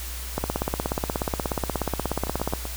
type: two click trains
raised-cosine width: 1 ms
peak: -18 / -10 dBFS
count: 4 / 37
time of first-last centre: 2.27-2.654 / 0.38-2.536 s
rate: 7.82 / 16.7 Hz
effects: added 60 Hz sine -33 dBFS peak until 2.76 s + white hiss -37 dBFS RMS until 2.76 s